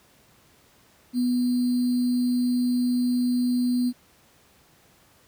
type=tone with sample-and-hold; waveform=sine; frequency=246.9 Hz; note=B3; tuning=in tune; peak=-20 dBFS; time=1.13-3.93 s; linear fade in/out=50 ms; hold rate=4410 Hz; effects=pink hiss -58 dBFS RMS until 5.27 s + high-pass 60 Hz 12 dB/octave